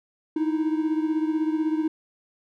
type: beating tone pair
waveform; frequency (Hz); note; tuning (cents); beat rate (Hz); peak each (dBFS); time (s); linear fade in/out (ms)
triangle; 310.8 / 326.8; D#4 / E4; -2 / -15; 16; -21 / -26; 0.36-1.88; 5
effects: none